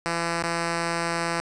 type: tone with dropouts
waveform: 5% pulse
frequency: 168.7 Hz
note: E3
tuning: 40 cents sharp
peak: -13 dBFS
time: 0.06-1.4 s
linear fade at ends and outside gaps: 0 ms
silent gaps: 0.426-0.437 s
effects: resampled to 22050 Hz + 8-bit